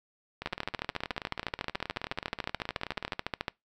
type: two click trains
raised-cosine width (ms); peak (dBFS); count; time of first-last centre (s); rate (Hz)
0.3; -14 / -20; 43 / 52; 0.46-3.482 / 0.42-3.133; 13.9 / 18.8
effects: noise-tail reverb RT60 0.2 s tail -24 dB re dry